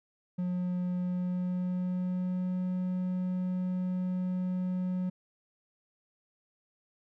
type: tone with pitch glide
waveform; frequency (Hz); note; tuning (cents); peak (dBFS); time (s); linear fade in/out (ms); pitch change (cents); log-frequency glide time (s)
triangle; 179.8 to 182.84; F#3 to F#3; -49 to -20; -27; 0.38-5.1; 10; +29; 0.97-2.57
effects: none